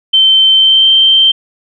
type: tone with pitch glide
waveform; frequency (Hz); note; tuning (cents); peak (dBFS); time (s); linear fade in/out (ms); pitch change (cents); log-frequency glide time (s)
sine; 3100 to 3131; G7 to G7; -20 to -3; -4; 0.13-1.32; 10; +17; 0.55-0.89
effects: none